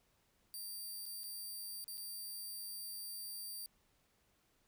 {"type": "tone with dropouts", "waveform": "5% pulse", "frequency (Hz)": 4699, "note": "D8", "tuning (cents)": 0, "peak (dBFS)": -37, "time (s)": [0.54, 3.66], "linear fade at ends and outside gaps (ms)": 0, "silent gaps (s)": [[1.056, 1.063], [1.234, 1.24], [1.842, 1.88], [1.972, 1.978]], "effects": ["pink hiss -75 dBFS RMS until 4.67 s"]}